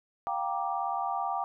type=chord; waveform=sine; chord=G minor seventh; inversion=third; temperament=just; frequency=705.6 / 784 / 940.8 / 1176 Hz; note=F5 / G5 / Bb5 / D6; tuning=+18 / 0 / +16 / +2 cents; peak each=-35 / -32 / -36 / -35 dBFS; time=0.27-1.44 s; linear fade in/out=0 ms; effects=none